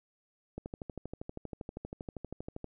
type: click train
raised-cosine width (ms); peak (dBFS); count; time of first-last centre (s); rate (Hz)
2; -26; 27; 0.58-2.643; 12.6
effects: none